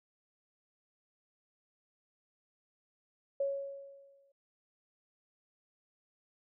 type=tone with exponential decay; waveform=sine; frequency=554.4 Hz; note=C#5; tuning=in tune; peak=-28 dBFS; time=3.4-4.32 s; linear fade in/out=5 ms; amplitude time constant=200 ms; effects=none